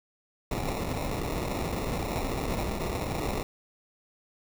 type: noise with sample-and-hold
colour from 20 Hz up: pink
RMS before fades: -31 dBFS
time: 0.51-3.43 s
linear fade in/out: 2 ms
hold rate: 1575 Hz
effects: none